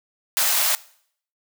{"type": "high-pass noise", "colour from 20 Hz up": "white", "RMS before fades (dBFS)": -20, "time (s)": [0.37, 0.75], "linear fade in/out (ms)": 0, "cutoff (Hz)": 570, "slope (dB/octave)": 48, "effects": ["noise-tail reverb RT60 0.6 s tail -20 dB re dry"]}